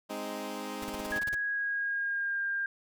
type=chord; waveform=15% pulse; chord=Ab major; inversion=none; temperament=equal; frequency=207.7 / 261.6 / 311.1 Hz; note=Ab3 / C4 / Eb4; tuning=0 / 0 / 0 cents; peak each=-34 dBFS; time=0.09-1.2 s; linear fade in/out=20 ms
type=noise bursts; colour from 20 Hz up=pink; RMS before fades=-41 dBFS; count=10; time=0.82-1.348 s; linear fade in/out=5 ms; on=24 ms; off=32 ms
type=tone with pitch glide; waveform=sine; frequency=1661.2 to 1601.8 Hz; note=G#6 to G6; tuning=0 to +37 cents; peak=-29 dBFS; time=1.12-2.66 s; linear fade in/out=2 ms; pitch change=-63 cents; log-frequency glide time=1.34-2.43 s
effects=none